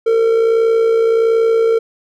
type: tone with amplitude modulation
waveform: triangle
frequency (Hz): 454.1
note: A#4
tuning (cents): -45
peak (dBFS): -6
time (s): 0.06-1.79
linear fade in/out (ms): 10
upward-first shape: sine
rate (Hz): 61.4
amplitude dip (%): 45
effects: none